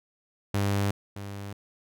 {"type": "tone with echo", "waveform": "sawtooth", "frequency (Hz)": 100.1, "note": "G2", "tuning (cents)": 37, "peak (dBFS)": -20, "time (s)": [0.54, 0.91], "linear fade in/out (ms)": 5, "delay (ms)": 620, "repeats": 1, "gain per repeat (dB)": -12, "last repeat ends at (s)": 1.53, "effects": []}